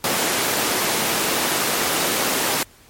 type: high-pass noise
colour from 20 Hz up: pink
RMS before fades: -21 dBFS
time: 0.04-2.63 s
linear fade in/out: 2 ms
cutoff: 270 Hz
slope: 12 dB/octave
effects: pink hiss -50 dBFS RMS until 2.89 s + MP3 64 kbps